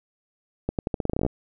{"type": "accelerating click train", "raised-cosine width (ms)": 2, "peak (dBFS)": -11, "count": 14, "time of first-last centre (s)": [0.69, 1.264], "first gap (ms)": 98, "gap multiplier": 0.85, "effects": []}